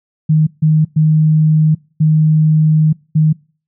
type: tone bursts at uneven times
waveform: sine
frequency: 155.56 Hz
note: D#3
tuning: in tune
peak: -7 dBFS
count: 5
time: 0.29-0.47 / 0.62-0.85 / 0.96-1.75 / 2-2.93 / 3.15-3.33 s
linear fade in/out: 10 ms
effects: noise-tail reverb RT60 0.4 s tail -25 dB re dry